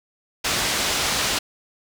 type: low-pass noise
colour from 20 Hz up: white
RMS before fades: -23 dBFS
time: 0.44-1.39 s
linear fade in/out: 10 ms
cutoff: 5800 Hz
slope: 12 dB/octave
effects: none